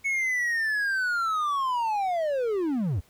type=linear sweep; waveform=triangle; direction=down; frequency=2216 to 71 Hz; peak=-22 dBFS; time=0.04-3.01 s; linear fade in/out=20 ms; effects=pink hiss -60 dBFS RMS until 3.09 s